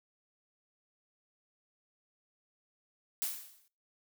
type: noise with exponential decay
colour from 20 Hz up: blue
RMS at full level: -32 dBFS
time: 3.22-3.68 s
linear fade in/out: 0 ms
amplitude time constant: 99 ms
effects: noise-tail reverb RT60 0.4 s tail -23 dB re dry